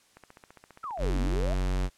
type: click train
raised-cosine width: 0.5 ms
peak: -33 dBFS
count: 13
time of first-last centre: 0.17-0.975 s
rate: 14.9 Hz
type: exponential two-way sweep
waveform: sine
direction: down then up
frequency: 1380 to 233.1 to 695 Hz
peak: -33 dBFS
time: 0.83-1.54 s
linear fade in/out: 10 ms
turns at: 1.2 s
type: tone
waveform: square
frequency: 46.25 Hz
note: F#1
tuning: in tune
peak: -26 dBFS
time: 0.98-1.9 s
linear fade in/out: 50 ms
effects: white hiss -63 dBFS RMS until 1.97 s + low-pass 9000 Hz 12 dB/octave